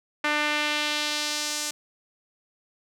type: tone with band-pass filter sweep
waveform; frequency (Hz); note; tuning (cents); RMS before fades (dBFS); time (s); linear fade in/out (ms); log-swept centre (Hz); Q
sawtooth; 298.3; D4; +27; -27; 0.24-1.71; 5; 1900 to 7000; 1.3
effects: none